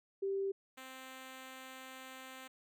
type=tone pair in turn; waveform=sine / 5% pulse; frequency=391.4 / 261.2 Hz; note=G4 / C4; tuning=-3 / -3 cents; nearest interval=perfect fifth; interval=700 cents; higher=first; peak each=-33 / -37 dBFS; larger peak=first; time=0.22-0.52 / 0.77-2.48 s; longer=second; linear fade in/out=10 ms; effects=none